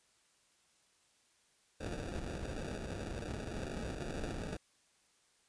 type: noise with sample-and-hold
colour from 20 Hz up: pink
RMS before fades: -41 dBFS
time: 1.8-4.57 s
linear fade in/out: 10 ms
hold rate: 1050 Hz
effects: white hiss -71 dBFS RMS until 5.48 s + resampled to 22050 Hz